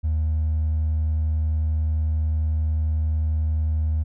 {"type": "tone with hard clipping", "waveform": "triangle", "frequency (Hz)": 77.8, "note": "D#2", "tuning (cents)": 0, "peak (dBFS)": -19, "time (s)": [0.03, 4.04], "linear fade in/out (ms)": 20, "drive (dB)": 2, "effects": []}